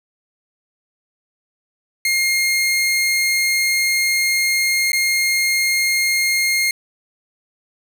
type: tone with dropouts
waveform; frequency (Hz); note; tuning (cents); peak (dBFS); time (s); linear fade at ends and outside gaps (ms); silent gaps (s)
sawtooth; 2131; C7; +31; -12; 2.05-6.71; 2; 4.919-4.931
effects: none